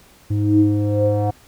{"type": "tone with low-pass filter sweep", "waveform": "square", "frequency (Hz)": 103.83, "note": "G#2", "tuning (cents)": 0, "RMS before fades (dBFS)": -17, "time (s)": [0.3, 1.31], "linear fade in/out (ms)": 10, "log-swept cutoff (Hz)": [230, 700], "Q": 8.4, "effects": ["pink hiss -50 dBFS RMS until 1.47 s"]}